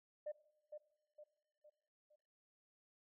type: tone with echo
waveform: sine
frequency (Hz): 600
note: D5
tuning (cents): +37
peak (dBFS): -40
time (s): 0.26-0.32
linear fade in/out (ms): 10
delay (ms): 460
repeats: 4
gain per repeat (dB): -7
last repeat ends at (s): 2.16
effects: noise-tail reverb RT60 1.0 s tail -18 dB re dry + tanh soft clip ceiling -37 dBFS